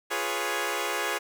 10% pulse chord, C# dominant seventh, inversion first, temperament equal, 349.2 / 415.3 / 493.9 / 554.4 Hz, E#4 / G#4 / B4 / C#5, 0 / 0 / 0 / 0 cents, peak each -26 / -23 / -26 / -25 dBFS, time 0.1-1.19 s, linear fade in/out 20 ms, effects none

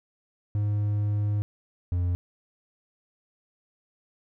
triangle tone pair in turn, 103.83 / 88.4 Hz, G#2 / F2, 0 / +22 cents, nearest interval minor third, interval 278 cents, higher first, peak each -21 dBFS, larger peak neither, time 0.55-1.42 / 1.92-2.15 s, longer first, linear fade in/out 0 ms, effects none

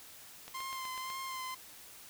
click train, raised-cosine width 0.2 ms, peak -29 dBFS, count 6, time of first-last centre 0.48-1.102 s, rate 8.04 Hz
sawtooth tone with vibrato, 1046.5 Hz, C6, in tune, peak -35 dBFS, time 0.54-1.55 s, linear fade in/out 10 ms, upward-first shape sine, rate 1.9 Hz, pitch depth 27 cents each way
effects white hiss -53 dBFS RMS until 2.09 s

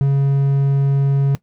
triangle tone, 138.59 Hz, C#3, in tune, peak -10 dBFS, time 0.01-1.35 s, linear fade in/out 0 ms, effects noise-tail reverb RT60 0.1 s tail -17 dB re dry

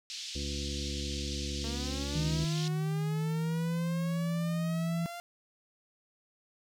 pink band-pass noise, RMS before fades -41 dBFS, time 0.1-2.68 s, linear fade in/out 0 ms, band 3200 to 6000 Hz, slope 24 dB/octave
harmonic tone, 71 Hz, C#2, 42 cents sharp, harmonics 1 / 2 / 3 / 4 / 5 / 7, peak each -36 / -44 / -43 / -43 / -45 / -48 dBFS, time 0.35-2.45 s, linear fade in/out 5 ms
sawtooth linear sweep, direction up, 225.2 to 698.5 Hz, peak -36 dBFS, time 1.64-5.2 s, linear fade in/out 0 ms
sine tone with pitch glide, 155.8 to 167.95 Hz, D#3 to E3, +3 to +33 cents, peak -29 dBFS, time 2.15-5.06 s, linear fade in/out 0 ms, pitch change +130 cents, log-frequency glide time 3.06-3.71 s
effects none

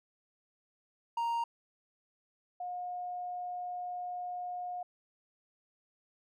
triangle / sine tone pair in turn, 932.3 / 717.6 Hz, A#5 / F5, 0 / +47 cents, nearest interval perfect fourth, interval 453 cents, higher first, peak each -28 / -36 dBFS, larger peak first, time 1.17-1.44 / 2.6-4.83 s, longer second, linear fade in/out 5 ms, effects none

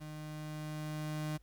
35% pulse tone with level ramp, 153.1 Hz, D#3, 28 cents flat, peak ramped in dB -42 to -33 dBFS, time 0-1.38 s, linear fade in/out 20 ms, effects added 50 Hz sine -59 dBFS peak until 1.42 s + pink hiss -75 dBFS RMS until 1.42 s

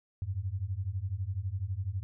sine beating tone pair, 89.2 / 101.2 Hz, F2 / G#2, +37 / -44 cents, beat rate 12 Hz, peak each -35 / -34 dBFS, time 0.22-2.03 s, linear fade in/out 0 ms, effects none

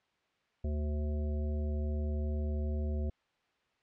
harmonic tone with a mistuned harmonic, 74.8 Hz, D2, 32 cents sharp, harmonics 1 / 3 / 5 / 7 / 9, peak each -31 / -41 / -45 / -48 / -50 dBFS, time 0.64-3.1 s, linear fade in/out 5 ms, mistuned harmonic 9, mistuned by -38 cents, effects white hiss -74 dBFS RMS until 3.82 s + low-pass 3000 Hz 12 dB/octave

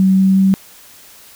sine tone with pitch steps, 190 / 191.1 / 192.21 Hz, F#3 / G3 / G3, +46 / -44 / -34 cents, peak -8 dBFS, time 0-0.54 s, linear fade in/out 0 ms, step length 180 ms, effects white hiss -42 dBFS RMS until 1.35 s

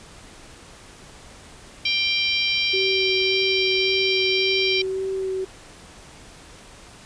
harmonic tone, 787 Hz, G5, 7 cents sharp, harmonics 3 / 4 / 5 / 6 / 7, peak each -23 / -25 / -27 / -29 / -30 dBFS, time 1.85-4.82 s, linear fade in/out 5 ms
sine tone with vibrato, 380.9 Hz, G4, 50 cents flat, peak -23 dBFS, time 2.73-5.45 s, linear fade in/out 10 ms, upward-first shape sine, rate 1.8 Hz, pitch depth 13 cents each way
effects pink hiss -45 dBFS RMS until 7.05 s + resampled to 22050 Hz

